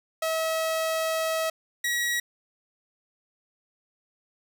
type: tone pair in turn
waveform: sawtooth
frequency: 644 / 1913.7 Hz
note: E5 / A#6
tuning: -41 / +45 cents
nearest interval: octave + perfect fifth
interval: 1886 cents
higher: second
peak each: -21 dBFS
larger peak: neither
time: 0.22-1.5 / 1.84-2.2 s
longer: first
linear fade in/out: 5 ms
effects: none